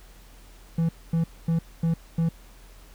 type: tone bursts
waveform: triangle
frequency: 165.2 Hz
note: E3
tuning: 4 cents sharp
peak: -18 dBFS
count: 5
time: 0.78-2.29 s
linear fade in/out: 5 ms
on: 110 ms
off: 240 ms
effects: added 42 Hz sine -47 dBFS peak until 2.94 s + pink hiss -54 dBFS RMS until 2.94 s